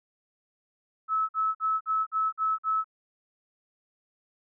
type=tone bursts; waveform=sine; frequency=1299 Hz; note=E6; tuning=26 cents flat; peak=-23 dBFS; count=7; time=1.08-2.844 s; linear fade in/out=50 ms; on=210 ms; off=49 ms; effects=none